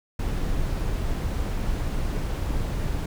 brown noise, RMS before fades -26 dBFS, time 0.19-3.06 s, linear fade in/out 5 ms, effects none

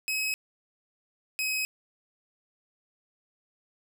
sawtooth tone pair in turn, 2554 / 2540 Hz, D#7 / D#7, +45 / +35 cents, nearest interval unison, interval 10 cents, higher first, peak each -24 dBFS, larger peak neither, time 0.08-0.34 / 1.39-1.65 s, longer neither, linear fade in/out 0 ms, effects none

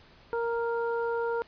harmonic tone, 466.2 Hz, A#4, in tune, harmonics 1 / 2 / 3, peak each -28 / -34 / -37 dBFS, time 0.33-1.42 s, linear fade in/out 0 ms, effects pink hiss -56 dBFS RMS until 1.47 s + resampled to 11025 Hz

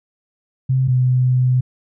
sine tone pair in turn, 130.81 / 126.94 Hz, C3 / B2, 0 / +48 cents, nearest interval minor second, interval 52 cents, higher first, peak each -13 / -12 dBFS, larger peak second, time 0.69-0.88 / 0.88-1.61 s, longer second, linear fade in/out 10 ms, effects none

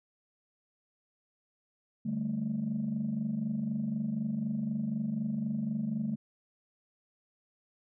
sine chord, D suspended fourth, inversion none, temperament equal, 146.83 / 196 / 220 Hz, D3 / G3 / A3, 0 / 0 / 0 cents, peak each -37 / -35 / -31 dBFS, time 2.05-6.16 s, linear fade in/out 10 ms, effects tanh soft clip ceiling -24 dBFS

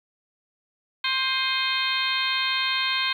harmonic tone with a mistuned harmonic, 525 Hz, C5, 6 cents sharp, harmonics 2 / 3 / 4 / 5 / 6 / 7 / 8, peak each -30 / -30 / -30 / -30 / -30 / -30 / -30 dBFS, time 1.04-3.13 s, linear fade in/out 5 ms, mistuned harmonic 5, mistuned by -73 cents, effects 9-bit

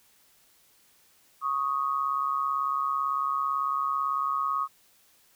sine tone pair together, 1108.7 / 1246.7 Hz, C#6 / D#6, 0 / +3 cents, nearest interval major second, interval 203 cents, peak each -28 dBFS, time 1.41-4.68 s, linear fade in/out 50 ms, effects white hiss -62 dBFS RMS until 5.35 s

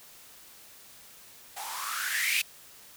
violet noise with band-pass filter sweep, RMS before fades -31 dBFS, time 1.56-2.42 s, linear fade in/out 10 ms, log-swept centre 760 to 2600 Hz, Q 7.6, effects white hiss -52 dBFS RMS until 2.96 s

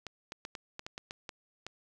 clicks, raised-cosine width 0.2 ms, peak -23 dBFS, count 10, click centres 0.067 / 0.321 / 0.451 / 0.552 / 0.794 / 0.865 / 0.979 / 1.109 / 1.292 / 1.666 s, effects none

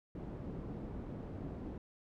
white low-pass noise, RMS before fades -44 dBFS, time 0.15-1.78 s, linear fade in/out 2 ms, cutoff 280 Hz, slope 12 dB/octave, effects none

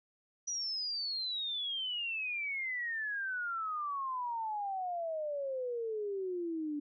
sine exponential sweep, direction down, 5890 to 288.6 Hz, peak -34 dBFS, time 0.47-6.8 s, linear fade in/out 10 ms, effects none

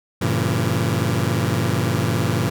sawtooth chord, G diminished seventh, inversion none, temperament just, 98 / 117.6 / 141.12 / 169.34 Hz, G2 / Bb2 / Db3 / Fb3, 0 / +16 / +31 / +47 cents, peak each -20 / -18 / -21 / -21 dBFS, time 0.21-2.5 s, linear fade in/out 10 ms, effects none

